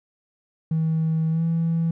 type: tone with pitch glide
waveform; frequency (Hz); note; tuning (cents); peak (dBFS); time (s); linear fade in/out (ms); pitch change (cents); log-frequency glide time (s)
triangle; 160.3 to 165.38; E3 to E3; -48 to +6; -16; 0.71-1.91; 5; +54; 1.3-1.43
effects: tanh soft clip ceiling -16 dBFS